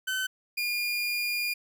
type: tone pair in turn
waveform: 30% pulse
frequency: 1525 / 2421 Hz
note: G6 / D#7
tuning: -48 / -48 cents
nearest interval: minor sixth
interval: 800 cents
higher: second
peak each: -25 dBFS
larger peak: neither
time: 0.07-0.27 / 0.57-1.54 s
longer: second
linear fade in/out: 10 ms
effects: none